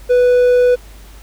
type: tone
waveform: triangle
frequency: 493.9 Hz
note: B4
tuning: in tune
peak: -6 dBFS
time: 0.09-0.76 s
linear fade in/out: 20 ms
effects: added 50 Hz sine -36 dBFS peak until 1.22 s + pink hiss -44 dBFS RMS until 1.22 s